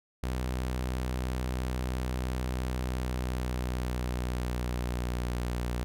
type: tone with pitch glide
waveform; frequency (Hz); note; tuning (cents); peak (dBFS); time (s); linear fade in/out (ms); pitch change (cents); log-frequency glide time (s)
sawtooth; 63 to 60.61; B1 to B1; +35 to -32; -26; 0.23-5.84; 0; -67; 2.81-5.32
effects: none